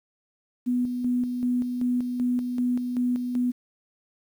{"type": "tone with tremolo", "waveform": "sine", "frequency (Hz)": 246.9, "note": "B3", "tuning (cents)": 0, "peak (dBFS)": -21, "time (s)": [0.66, 3.52], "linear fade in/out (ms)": 20, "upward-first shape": "square", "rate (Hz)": 2.6, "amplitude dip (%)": 45, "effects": ["9-bit"]}